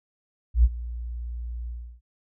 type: tone with ADSR envelope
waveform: sine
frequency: 59.1 Hz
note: A#1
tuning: 24 cents sharp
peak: -11 dBFS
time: 0.54-2.01 s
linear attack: 100 ms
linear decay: 41 ms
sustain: -19 dB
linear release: 330 ms
effects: none